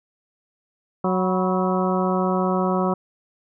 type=harmonic tone with a mistuned harmonic; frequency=185 Hz; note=F#3; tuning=in tune; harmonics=1 / 2 / 3 / 4 / 5 / 6 / 7; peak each=-22 / -25 / -27 / -28 / -29 / -30 / -30 dBFS; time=1.04-2.94 s; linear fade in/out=5 ms; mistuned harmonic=5; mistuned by=+84 cents; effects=none